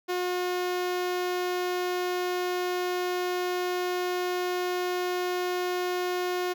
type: tone with notch filter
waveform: sawtooth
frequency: 360 Hz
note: F#4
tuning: 47 cents flat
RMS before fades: -29 dBFS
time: 0.08-6.54 s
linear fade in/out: 20 ms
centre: 8800 Hz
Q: 1.4
effects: none